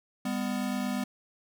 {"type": "tone pair together", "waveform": "square", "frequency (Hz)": [200.8, 249.4], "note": ["G3", "B3"], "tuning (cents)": [42, 17], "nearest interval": "major third", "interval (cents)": 375, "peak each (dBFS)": [-33, -32], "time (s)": [0.25, 1.04], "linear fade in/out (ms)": 5, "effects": []}